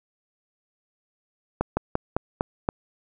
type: slowing click train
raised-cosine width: 1 ms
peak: -8 dBFS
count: 6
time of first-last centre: 1.61-2.689 s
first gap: 160 ms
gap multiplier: 1.15
effects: none